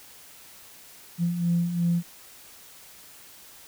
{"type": "beating tone pair", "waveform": "sine", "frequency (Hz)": [169.7, 172.5], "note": ["F3", "F3"], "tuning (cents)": [-49, -21], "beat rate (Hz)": 2.8, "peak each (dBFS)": [-29, -22], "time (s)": [1.18, 2.03], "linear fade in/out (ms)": 50, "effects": ["tanh soft clip ceiling -15 dBFS", "white hiss -49 dBFS RMS until 3.67 s"]}